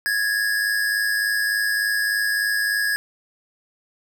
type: tone pair together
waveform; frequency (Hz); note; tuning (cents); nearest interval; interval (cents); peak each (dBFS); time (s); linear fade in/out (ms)
square; 1661.2 / 1764.6; G#6 / A6; 0 / +5; minor second; 105; -21 / -28; 0.06-2.96; 0
effects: none